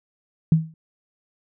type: tone with exponential decay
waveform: sine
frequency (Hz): 160.3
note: E3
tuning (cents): -48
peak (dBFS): -9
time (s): 0.52-0.74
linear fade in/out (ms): 2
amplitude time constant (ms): 47
effects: none